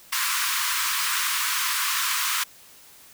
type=high-pass noise; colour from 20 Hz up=pink; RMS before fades=-25 dBFS; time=0.12-2.44 s; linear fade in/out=10 ms; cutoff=980 Hz; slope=96 dB/octave; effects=white hiss -50 dBFS RMS until 3.13 s